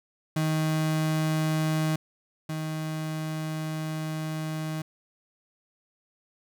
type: tone pair in turn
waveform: 35% pulse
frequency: 156.9 / 156.9 Hz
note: D#3 / D#3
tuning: +15 / +15 cents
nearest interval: unison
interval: 0 cents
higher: neither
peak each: -22 / -28 dBFS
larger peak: first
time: 0.36-1.96 / 2.49-4.82 s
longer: second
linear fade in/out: 5 ms
effects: none